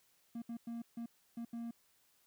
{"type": "tone bursts at uneven times", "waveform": "triangle", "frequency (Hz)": 233.1, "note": "A#3", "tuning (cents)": 0, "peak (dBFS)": -38, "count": 6, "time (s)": [[0.35, 0.42], [0.49, 0.57], [0.67, 0.82], [0.97, 1.06], [1.37, 1.45], [1.53, 1.71]], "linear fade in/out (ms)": 5, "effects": ["white hiss -72 dBFS RMS until 2.26 s"]}